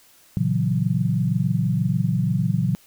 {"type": "chord", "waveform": "sine", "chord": "F# dominant seventh", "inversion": "first", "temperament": "equal", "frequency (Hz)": [116.54, 138.59, 164.81, 185], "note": ["A#2", "C#3", "E3", "F#3"], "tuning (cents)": [0, 0, 0, 0], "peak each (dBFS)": -24, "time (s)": [0.37, 2.75], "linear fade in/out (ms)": 0, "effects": ["white hiss -54 dBFS RMS until 2.86 s"]}